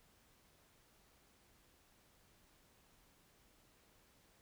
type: silence
effects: pink hiss -70 dBFS RMS until 4.41 s